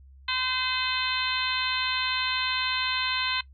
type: harmonic tone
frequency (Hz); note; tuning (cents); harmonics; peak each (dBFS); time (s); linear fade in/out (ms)
513; C5; -34; 2 / 3 / 4 / 5 / 6 / 7 / 8; -33 / -33 / -33 / -33 / -33 / -33 / -33; 0.28-3.41; 5
effects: noise-tail reverb RT60 0.1 s tail -19 dB re dry + added 67 Hz sine -48 dBFS peak until 3.53 s